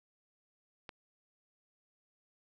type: click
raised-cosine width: 0.3 ms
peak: -28 dBFS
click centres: 0.892 s
effects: none